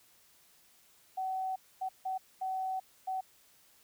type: tone bursts at uneven times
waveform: sine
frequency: 756 Hz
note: F#5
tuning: 37 cents sharp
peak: -32 dBFS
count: 5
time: 1.17-1.56 / 1.81-1.89 / 2.05-2.18 / 2.41-2.8 / 3.07-3.21 s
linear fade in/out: 10 ms
effects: white hiss -64 dBFS RMS until 3.83 s